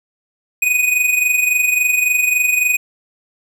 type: tone with amplitude modulation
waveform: square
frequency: 2489 Hz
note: D#7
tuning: in tune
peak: -11 dBFS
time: 0.62-2.77 s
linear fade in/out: 5 ms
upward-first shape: sine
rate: 23.6 Hz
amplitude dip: 60%
effects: none